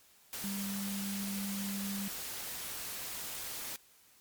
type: tone in noise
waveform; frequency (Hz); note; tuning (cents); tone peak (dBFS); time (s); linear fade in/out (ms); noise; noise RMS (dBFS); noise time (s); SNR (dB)
sine; 198.4; G3; +21; -36; 0.44-2.08; 0; white; -41; 0.33-3.76; +2
effects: white hiss -63 dBFS RMS until 4.2 s + MP3 96 kbps